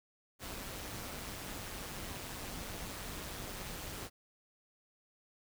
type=noise with amplitude modulation; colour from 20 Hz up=pink; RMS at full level=-41 dBFS; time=0.39-4.1 s; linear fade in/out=50 ms; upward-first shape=sine; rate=195 Hz; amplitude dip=60%; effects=none